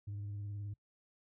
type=tone with vibrato; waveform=sine; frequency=102.1 Hz; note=G#2; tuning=29 cents flat; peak=-37 dBFS; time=0.07-0.74 s; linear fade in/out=10 ms; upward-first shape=triangle; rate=19 Hz; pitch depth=41 cents each way; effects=noise-tail reverb RT60 0.1 s tail -25 dB re dry + tanh soft clip ceiling -38 dBFS